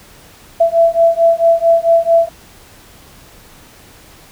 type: beating tone pair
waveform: sine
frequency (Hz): 666 / 670.5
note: E5 / E5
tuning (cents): +18 / +29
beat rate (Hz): 4.5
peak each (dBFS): -11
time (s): 0.6-2.29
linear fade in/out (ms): 10
effects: pink hiss -42 dBFS RMS until 4.31 s